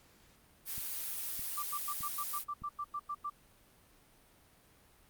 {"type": "noise", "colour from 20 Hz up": "blue", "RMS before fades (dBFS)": -39, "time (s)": [0.65, 2.45], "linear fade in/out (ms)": 50}
{"type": "click train", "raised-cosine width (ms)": 5, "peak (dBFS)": -37, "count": 4, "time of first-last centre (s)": [0.78, 2.62], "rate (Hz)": 1.63}
{"type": "tone bursts", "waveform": "sine", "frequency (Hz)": 1174.7, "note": "D6", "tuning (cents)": 0, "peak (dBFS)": -35, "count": 12, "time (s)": [1.57, 3.3], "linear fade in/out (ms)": 10, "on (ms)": 58, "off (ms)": 94}
{"effects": ["pink hiss -64 dBFS RMS until 5.09 s", "Opus 48 kbps"]}